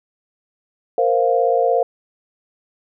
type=chord; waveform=sine; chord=Bb suspended second; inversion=none; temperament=equal; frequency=466.2 / 523.3 / 698.5 Hz; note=Bb4 / C5 / F5; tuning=0 / 0 / 0 cents; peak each=-18 dBFS; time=0.98-1.83 s; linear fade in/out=2 ms; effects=none